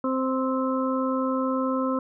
harmonic tone, 261.6 Hz, C4, in tune, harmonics 1 / 2 / 4 / 5, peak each -25 / -28 / -31 / -32 dBFS, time 0.04-1.99 s, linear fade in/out 2 ms, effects none

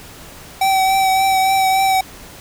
square tone with vibrato, 767 Hz, G5, 38 cents flat, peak -13 dBFS, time 0.61-2.01 s, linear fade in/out 5 ms, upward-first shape triangle, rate 3.5 Hz, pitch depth 23 cents each way, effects pink hiss -38 dBFS RMS until 2.4 s

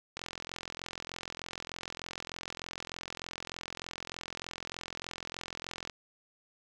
click train, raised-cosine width 0.2 ms, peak -21 dBFS, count 249, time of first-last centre 0.17-5.897 s, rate 43.3 Hz, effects none

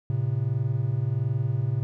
triangle tone pair together, 112.2 / 133.61 Hz, A2 / C3, +34 / +37 cents, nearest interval minor third, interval 303 cents, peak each -24 dBFS, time 0.1-1.83 s, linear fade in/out 0 ms, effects none

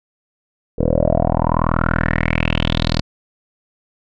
10% pulse tone with low-pass filter sweep, 40.66 Hz, E1, 23 cents flat, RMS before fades -17 dBFS, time 0.78-3.01 s, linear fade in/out 10 ms, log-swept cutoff 450 to 4700 Hz, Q 6, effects none

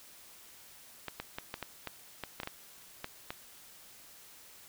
clicks, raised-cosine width 0.3 ms, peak -21 dBFS, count 12, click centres 1.083 / 1.2 / 1.385 / 1.541 / 1.627 / 1.873 / 2.237 / 2.401 / 2.433 / 2.474 / 3.044 / 3.305 s, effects white hiss -55 dBFS RMS until 4.68 s

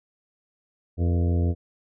harmonic tone with a mistuned harmonic, 86.3 Hz, F2, 20 cents flat, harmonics 1 / 2 / 3 / 4 / 5 / 6 / 7 / 8, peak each -20 / -30 / -31 / -35 / -37 / -39 / -42 / -44 dBFS, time 0.97-1.55 s, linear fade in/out 50 ms, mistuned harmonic 6, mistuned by -85 cents, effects none

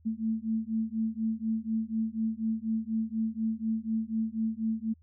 sine beating tone pair, 220 / 224.1 Hz, A3 / A3, 0 / +32 cents, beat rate 4.1 Hz, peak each -31 dBFS, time 0.05-4.94 s, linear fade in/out 20 ms, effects added 81 Hz sine -57 dBFS peak until 5.02 s

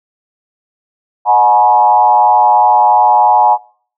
sine tone with frequency modulation, 846 Hz, G#5, 32 cents sharp, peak -5 dBFS, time 1.25-3.58 s, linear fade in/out 50 ms, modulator 111 Hz, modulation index 1.2, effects noise-tail reverb RT60 0.5 s tail -23 dB re dry

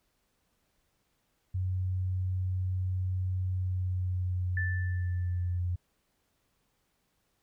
sine tone with pitch glide, 92.5 to 88.99 Hz, F#2 to F2, 0 to +33 cents, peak -28 dBFS, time 1.54-5.76 s, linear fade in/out 10 ms, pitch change -67 cents, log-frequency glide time 3.46-5.46 s
sine tone with exponential decay, 1760 Hz, A6, in tune, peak -30 dBFS, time 4.57-5.59 s, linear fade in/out 2 ms, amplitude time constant 220 ms
effects pink hiss -75 dBFS RMS until 7.42 s

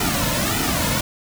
pink noise with flanger, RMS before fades -21 dBFS, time 0-1.01 s, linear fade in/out 5 ms, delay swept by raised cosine 1.8 to 2.59 ms, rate 1.7 Hz, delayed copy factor -0.85, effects none

